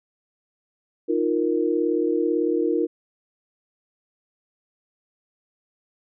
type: chord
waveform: sine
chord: Eb suspended second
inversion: none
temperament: equal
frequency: 311.1 / 349.2 / 466.2 Hz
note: Eb4 / F4 / Bb4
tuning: 0 / 0 / 0 cents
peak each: -24 / -23 / -24 dBFS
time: 1.08-2.87 s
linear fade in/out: 20 ms
effects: none